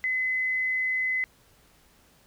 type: tone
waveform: sine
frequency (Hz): 2030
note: B6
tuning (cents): +47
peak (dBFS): -24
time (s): 0.04-1.24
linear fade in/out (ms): 0
effects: pink hiss -60 dBFS RMS until 2.26 s